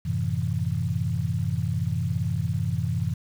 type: chord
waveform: sine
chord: F# half-diminished seventh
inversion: none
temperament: equal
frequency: 92.5 / 110 / 130.81 / 164.81 Hz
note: F#2 / A2 / C3 / E3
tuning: 0 / 0 / 0 / 0 cents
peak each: -29 dBFS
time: 0.05-3.14 s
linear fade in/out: 10 ms
effects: 8-bit